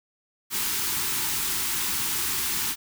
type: band-stop noise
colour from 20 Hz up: white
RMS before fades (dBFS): -27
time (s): 0.5-2.76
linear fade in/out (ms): 50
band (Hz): 430 to 810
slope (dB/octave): 96
effects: none